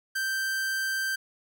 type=tone; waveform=45% pulse; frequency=1564 Hz; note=G6; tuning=4 cents flat; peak=-27 dBFS; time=0.15-1.16 s; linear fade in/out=10 ms; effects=none